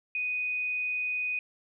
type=tone; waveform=sine; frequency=2489 Hz; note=D#7; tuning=in tune; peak=-28 dBFS; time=0.15-1.39 s; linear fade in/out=2 ms; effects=none